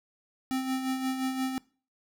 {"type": "tone with tremolo", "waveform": "square", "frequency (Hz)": 261.6, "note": "C4", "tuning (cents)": 0, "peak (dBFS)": -27, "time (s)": [0.51, 1.58], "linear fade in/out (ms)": 0, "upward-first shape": "sine", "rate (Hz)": 5.7, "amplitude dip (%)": 50, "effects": ["noise-tail reverb RT60 0.4 s tail -23 dB re dry"]}